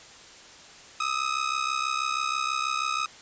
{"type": "ring-modulated tone", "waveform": "sawtooth", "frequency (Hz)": 1264, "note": "D#6", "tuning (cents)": 27, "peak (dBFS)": -19, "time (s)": [1, 3.06], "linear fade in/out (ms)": 2, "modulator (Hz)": 33.1, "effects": ["white hiss -48 dBFS RMS until 3.21 s", "resampled to 16000 Hz"]}